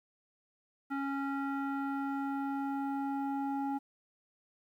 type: tone with low-pass filter sweep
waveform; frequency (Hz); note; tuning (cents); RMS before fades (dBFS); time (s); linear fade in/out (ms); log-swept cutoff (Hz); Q
square; 276.1; C#4; -7; -35; 0.9-3.79; 20; 1500 to 920; 2.7
effects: 11-bit